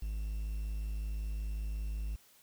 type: tone with quantisation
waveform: triangle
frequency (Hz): 52.7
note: G#1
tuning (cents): +26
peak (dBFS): -32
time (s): 0.02-2.16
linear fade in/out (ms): 5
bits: 10
effects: white hiss -63 dBFS RMS until 2.42 s